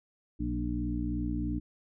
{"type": "harmonic tone with a mistuned harmonic", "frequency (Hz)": 59.6, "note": "A#1", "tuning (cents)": 39, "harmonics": [1, 2, 3, 4, 5], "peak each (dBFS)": [-34, -38, -39, -37, -34], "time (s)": [0.39, 1.6], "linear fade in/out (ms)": 20, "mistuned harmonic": 4, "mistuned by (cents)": -24, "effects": []}